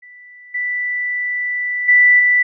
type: tone with level steps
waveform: sine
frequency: 1975.5 Hz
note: B6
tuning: in tune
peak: -38 / -18 / -7 / -10 dBFS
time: 0.02-2.43 s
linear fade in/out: 10 ms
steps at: 0.54 / 1.88 / 2.19 s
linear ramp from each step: 10 ms
effects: none